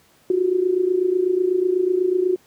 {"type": "tone with amplitude modulation", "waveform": "sine", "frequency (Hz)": 366.1, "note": "F#4", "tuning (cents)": -18, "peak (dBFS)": -13, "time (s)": [0.3, 2.36], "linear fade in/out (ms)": 2, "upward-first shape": "sine", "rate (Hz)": 28.1, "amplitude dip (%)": 75, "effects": ["pink hiss -56 dBFS RMS until 2.46 s", "high-pass 100 Hz 12 dB/octave"]}